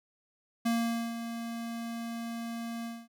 square tone with ADSR envelope, 231.7 Hz, A#3, 10 cents flat, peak -26 dBFS, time 0.65-3.08 s, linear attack 12 ms, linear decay 470 ms, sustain -10 dB, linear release 230 ms, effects none

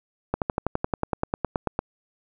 slowing click train, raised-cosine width 1 ms, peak -9 dBFS, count 16, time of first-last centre 0.34-1.791 s, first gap 78 ms, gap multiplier 1.03, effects none

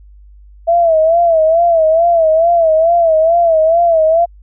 sine tone with vibrato, 659.3 Hz, E5, in tune, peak -7 dBFS, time 0.67-4.26 s, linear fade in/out 20 ms, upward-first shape sine, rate 2.3 Hz, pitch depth 83 cents each way, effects added 50 Hz sine -37 dBFS peak until 4.42 s

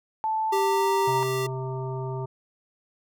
sine tone with pitch glide, 877 to 928.1 Hz, A5 to A#5, -6 to -8 cents, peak -23 dBFS, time 0.24-1.23 s, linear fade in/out 0 ms, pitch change +98 cents, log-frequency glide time 0.46-0.9 s
square tone, 392 Hz, G4, in tune, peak -24 dBFS, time 0.52-1.47 s, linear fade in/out 10 ms
harmonic tone, 130.7 Hz, C3, 1 cent flat, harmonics 1 / 3 / 5 / 7 / 9, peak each -30 / -34 / -41 / -38 / -45 dBFS, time 1.07-2.26 s, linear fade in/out 10 ms
effects none

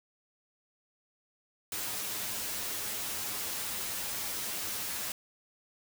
white noise with comb filter, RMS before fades -36 dBFS, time 1.72-5.12 s, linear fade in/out 2 ms, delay 9.6 ms, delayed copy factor +0.65, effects none

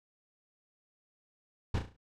brown noise with echo, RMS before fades -29 dBFS, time 1.74-1.79 s, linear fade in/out 5 ms, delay 35 ms, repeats 5, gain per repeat -7 dB, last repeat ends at 1.965 s, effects low-pass 6000 Hz 12 dB/octave

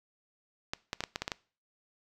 clicks, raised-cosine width 0.2 ms, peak -15 dBFS, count 8, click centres 0.735 / 0.931 / 1.006 / 1.038 / 1.159 / 1.22 / 1.279 / 1.318 s, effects noise-tail reverb RT60 0.4 s tail -22 dB re dry

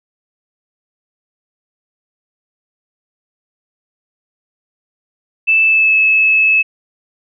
sine tone with pitch glide, 2637 to 2598 Hz, E7 to E7, 0 to -26 cents, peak -8 dBFS, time 5.47-6.63 s, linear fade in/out 20 ms, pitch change -26 cents, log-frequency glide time 5.64-5.96 s, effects none

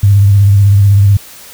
sine tone with vibrato, 100 Hz, G2, 35 cents sharp, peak -3 dBFS, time 0.03-1.17 s, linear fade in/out 5 ms, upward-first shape sine, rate 16 Hz, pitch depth 42 cents each way, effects white hiss -34 dBFS RMS until 1.53 s

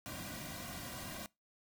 pink noise with comb filter, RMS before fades -45 dBFS, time 0.06-1.26 s, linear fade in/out 0 ms, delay 2.3 ms, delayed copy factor -1, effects noise-tail reverb RT60 0.2 s tail -22 dB re dry

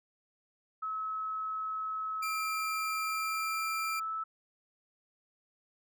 sine tone with pitch glide, 1290 to 1308.8 Hz, E6 to E6, -38 to -13 cents, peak -33 dBFS, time 0.82-4.24 s, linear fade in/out 10 ms, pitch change +25 cents, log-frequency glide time 3.04-3.65 s
sawtooth tone, 2376 Hz, D7, 20 cents sharp, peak -32 dBFS, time 2.22-4 s, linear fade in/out 10 ms
effects none

